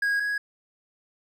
triangle tone pair in turn, 1643 / 1661.1 Hz, G#6 / G#6, -19 / 0 cents, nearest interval unison, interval 19 cents, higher second, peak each -20 / -23 dBFS, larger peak first, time 0.02-0.2 / 0.2-0.38 s, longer neither, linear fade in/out 5 ms, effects none

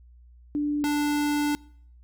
sine / square tone pair in turn, 293.7 / 293.7 Hz, D4 / D4, 0 / 0 cents, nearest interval unison, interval 0 cents, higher neither, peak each -23 dBFS, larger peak neither, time 0.55-0.84 / 0.84-1.55 s, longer second, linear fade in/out 0 ms, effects noise-tail reverb RT60 0.6 s tail -24 dB re dry + added 60 Hz sine -49 dBFS peak until 2.03 s

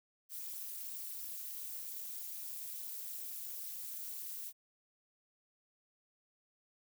violet noise with amplitude modulation, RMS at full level -40 dBFS, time 0.29-4.53 s, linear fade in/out 50 ms, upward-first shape sine, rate 263 Hz, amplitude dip 100%, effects none

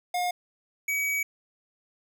square tone pair in turn, 715 / 2270 Hz, F5 / C#7, +41 / +41 cents, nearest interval octave + minor sixth, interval 2000 cents, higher second, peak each -26 dBFS, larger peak neither, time 0.14-0.31 / 0.88-1.23 s, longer second, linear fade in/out 5 ms, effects none

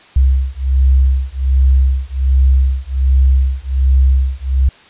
sine beating tone pair, 65.41 / 66.71 Hz, C2 / C2, 0 / +34 cents, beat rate 1.3 Hz, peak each -12 dBFS, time 0.16-4.69 s, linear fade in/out 5 ms, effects white hiss -43 dBFS RMS until 4.89 s + resampled to 8000 Hz

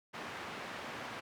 white band-pass noise, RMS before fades -44 dBFS, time 0.13-1.21 s, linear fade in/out 20 ms, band 110 to 1900 Hz, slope 12 dB/octave, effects none

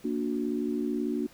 sine chord, Bb augmented, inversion none, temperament just, 233.1 / 291.4 / 364.2 Hz, Bb3 / D4 / F#4, 0 / -13 / -27 cents, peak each -31 / -31 / -33 dBFS, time 0.04-1.27 s, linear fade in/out 10 ms, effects pink hiss -56 dBFS RMS until 1.33 s

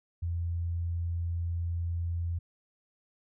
sine tone, 85.2 Hz, F2, 42 cents flat, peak -29 dBFS, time 0.22-2.39 s, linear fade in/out 10 ms, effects none

